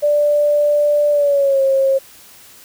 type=tone with pitch glide; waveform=sine; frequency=588 to 539.2 Hz; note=D5 to C#5; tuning=+2 to -48 cents; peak=-11 dBFS; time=0.02-1.99 s; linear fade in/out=20 ms; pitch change=-150 cents; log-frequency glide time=1.11-1.62 s; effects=white hiss -43 dBFS RMS until 2.64 s